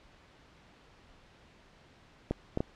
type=clicks; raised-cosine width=2 ms; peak=-16 dBFS; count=3; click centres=2.31 / 2.574 / 2.605 s; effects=pink hiss -59 dBFS RMS until 2.75 s + low-pass 4000 Hz 12 dB/octave